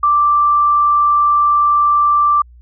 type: tone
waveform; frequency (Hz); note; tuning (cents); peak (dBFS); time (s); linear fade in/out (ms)
sine; 1174.7; D6; 0; -9; 0.03-2.42; 5
effects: added 60 Hz sine -39 dBFS peak until 2.61 s